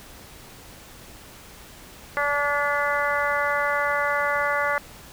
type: harmonic tone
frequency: 288.3 Hz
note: D4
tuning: 32 cents flat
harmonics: 2 / 3 / 4 / 5 / 6 / 7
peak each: -27 / -30 / -27 / -27 / -29 / -29 dBFS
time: 2.17-4.78 s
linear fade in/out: 0 ms
effects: pink hiss -45 dBFS RMS until 5.12 s